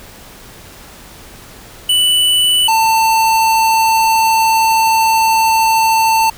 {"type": "tone pair in turn", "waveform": "square", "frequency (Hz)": [2973, 893.4], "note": ["F#7", "A5"], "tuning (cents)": [8, 26], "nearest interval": "octave + major sixth", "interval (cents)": 2082, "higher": "first", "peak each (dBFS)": -10, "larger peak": "neither", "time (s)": [[1.89, 2.68], [2.68, 6.3]], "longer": "second", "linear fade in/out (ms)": 5, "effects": ["pink hiss -37 dBFS RMS until 6.37 s"]}